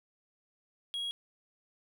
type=tone; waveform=triangle; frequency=3300 Hz; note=G#7; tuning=12 cents flat; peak=-32 dBFS; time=0.94-1.11 s; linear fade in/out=0 ms; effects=none